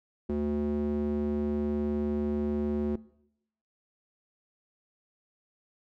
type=tone with band-pass filter; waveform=square; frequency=73.42 Hz; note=D2; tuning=in tune; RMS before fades=-30 dBFS; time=0.29-2.96 s; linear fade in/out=5 ms; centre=300 Hz; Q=3.9; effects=noise-tail reverb RT60 0.8 s tail -21 dB re dry